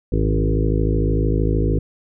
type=harmonic tone with a mistuned harmonic; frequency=53.2 Hz; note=G#1; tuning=42 cents sharp; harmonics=1 / 2 / 3 / 5 / 6 / 7 / 8 / 9; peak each=-19 / -22 / -24 / -26 / -27 / -27 / -28 / -29 dBFS; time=0.12-1.79 s; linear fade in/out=5 ms; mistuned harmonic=2; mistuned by=-25 cents; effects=none